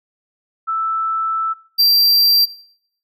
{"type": "tone pair in turn", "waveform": ["sine", "square"], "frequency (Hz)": [1320, 4715], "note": ["E6", "D8"], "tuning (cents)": [2, 6], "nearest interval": "octave + minor seventh", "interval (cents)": 2204, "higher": "second", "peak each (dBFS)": [-17, -10], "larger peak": "second", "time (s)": [[0.67, 1.54], [1.78, 2.46]], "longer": "first", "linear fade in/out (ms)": 20, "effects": ["noise-tail reverb RT60 0.7 s tail -24 dB re dry"]}